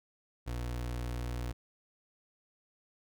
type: tone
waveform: 30% pulse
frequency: 60.1 Hz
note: B1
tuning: 46 cents flat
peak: -32 dBFS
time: 0.46-1.53 s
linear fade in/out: 20 ms
effects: none